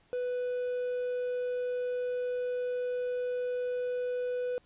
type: tone with quantisation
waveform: triangle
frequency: 495.6 Hz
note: B4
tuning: 6 cents sharp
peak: -28 dBFS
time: 0.13-4.58 s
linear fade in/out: 0 ms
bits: 9
effects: pink hiss -66 dBFS RMS until 4.65 s + resampled to 8000 Hz